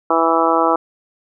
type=harmonic tone; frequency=164.6 Hz; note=E3; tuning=2 cents flat; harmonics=2 / 3 / 4 / 5 / 6 / 7 / 8; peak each=-20 / -20 / -20 / -20 / -20 / -20 / -20 dBFS; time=0.1-0.76 s; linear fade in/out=5 ms; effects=none